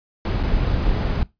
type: noise with dropouts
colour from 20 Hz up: brown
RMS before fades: -20 dBFS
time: 0.25-1.23 s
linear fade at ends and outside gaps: 2 ms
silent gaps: 0.43-0.434 s
effects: noise-tail reverb RT60 0.2 s tail -20 dB re dry + resampled to 11025 Hz